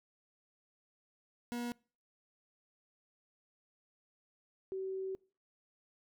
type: tone pair in turn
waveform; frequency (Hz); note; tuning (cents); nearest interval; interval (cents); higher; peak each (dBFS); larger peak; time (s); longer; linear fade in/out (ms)
40% pulse / sine; 240.2 / 381.3; B3 / G4; -48 / -48; minor sixth; 800; second; -36 / -36; neither; 1.52-1.72 / 4.72-5.15; second; 0
effects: noise-tail reverb RT60 0.4 s tail -25 dB re dry